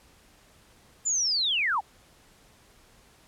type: linear sweep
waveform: sine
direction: down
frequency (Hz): 7220 to 708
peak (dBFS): -23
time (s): 1.05-1.81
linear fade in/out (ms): 20
effects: pink hiss -58 dBFS RMS until 3.27 s + low-pass 12000 Hz 12 dB/octave